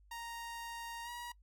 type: tone with pitch glide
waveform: sawtooth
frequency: 932 to 958.8 Hz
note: A#5 to A#5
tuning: -1 to +48 cents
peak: -39 dBFS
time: 0.11-1.32 s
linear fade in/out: 5 ms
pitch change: +49 cents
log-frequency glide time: 1.04-1.09 s
effects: noise-tail reverb RT60 0.1 s tail -23 dB re dry + added 50 Hz sine -61 dBFS peak until 1.42 s